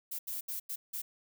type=noise bursts at uneven times; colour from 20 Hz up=violet; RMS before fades=-38 dBFS; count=5; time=0.11-0.19 / 0.27-0.41 / 0.48-0.6 / 0.69-0.76 / 0.93-1.02 s; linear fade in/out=10 ms; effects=none